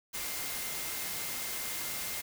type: tone in noise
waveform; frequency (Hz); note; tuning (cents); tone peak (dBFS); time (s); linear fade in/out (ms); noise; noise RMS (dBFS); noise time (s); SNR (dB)
sine; 2101; C7; +7; -47; 0.13-2.22; 20; white; -37; 0.13-2.22; -13
effects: none